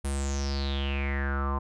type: tone with low-pass filter sweep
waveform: square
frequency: 69.3 Hz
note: C#2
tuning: in tune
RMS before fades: -29 dBFS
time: 0.04-1.59 s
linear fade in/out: 10 ms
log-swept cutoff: 10000 to 1000 Hz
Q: 8.5
effects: none